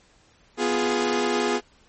sawtooth chord, F diminished, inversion second, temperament equal, 246.9 / 349.2 / 415.3 Hz, Cb4 / F4 / Ab4, 0 / 0 / 0 cents, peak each -23 / -23 / -20 dBFS, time 0.57-1.61 s, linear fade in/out 50 ms, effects pink hiss -58 dBFS RMS until 1.88 s + MP3 32 kbps

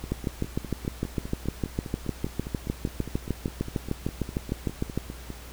two click trains, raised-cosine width 3 ms, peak -22 / -13 dBFS, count 27 / 33, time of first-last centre 0.04-5.303 / 0.12-4.976 s, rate 4.94 / 6.59 Hz, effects added 60 Hz sine -42 dBFS peak until 5.52 s + pink hiss -46 dBFS RMS until 5.52 s

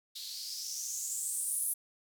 violet noise with band-pass filter sweep, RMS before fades -37 dBFS, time 0.15-1.74 s, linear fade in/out 10 ms, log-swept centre 3900 to 11000 Hz, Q 5.7, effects none

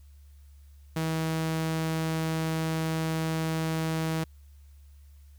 sawtooth tone, 160.6 Hz, E3, 45 cents flat, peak -23 dBFS, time 0.96-4.24 s, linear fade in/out 5 ms, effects added 71 Hz sine -49 dBFS peak until 5.38 s + white hiss -68 dBFS RMS until 5.38 s

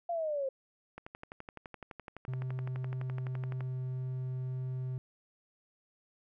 sine linear sweep, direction down, 698.5 to 523.3 Hz, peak -31 dBFS, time 0.09-0.49 s, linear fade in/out 5 ms
click train, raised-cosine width 0.5 ms, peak -29 dBFS, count 32, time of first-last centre 0.98-3.607 s, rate 11.8 Hz
triangle tone, 128.7 Hz, C3, 28 cents flat, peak -32 dBFS, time 2.28-4.98 s, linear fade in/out 0 ms
effects none

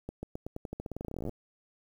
accelerating click train, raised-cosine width 2 ms, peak -24 dBFS, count 26, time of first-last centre 0.09-1.294 s, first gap 140 ms, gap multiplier 0.89, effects 9-bit

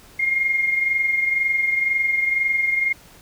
sine tone pair together, 2129 / 2151 Hz, C7 / C7, +30 / +47 cents, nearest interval unison, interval 17 cents, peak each -18 / -27 dBFS, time 0.19-2.93 s, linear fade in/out 10 ms, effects pink hiss -48 dBFS RMS until 3.21 s

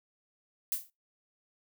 violet noise with exponential decay, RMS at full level -27 dBFS, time 0.72-0.9 s, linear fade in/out 2 ms, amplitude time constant 38 ms, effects noise-tail reverb RT60 0.2 s tail -20 dB re dry

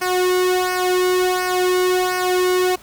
sawtooth tone with flanger, 365.4 Hz, F#4, 22 cents flat, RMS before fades -18 dBFS, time 0.01-2.76 s, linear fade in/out 10 ms, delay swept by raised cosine 0.27 to 1.57 ms, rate 1.4 Hz, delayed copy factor -0.75, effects pink hiss -45 dBFS RMS until 2.82 s

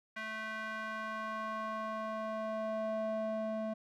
square tone with band-pass filter sweep, 218.8 Hz, A3, 9 cents flat, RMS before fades -38 dBFS, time 0.16-3.74 s, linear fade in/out 10 ms, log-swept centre 1800 to 510 Hz, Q 2.4, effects none

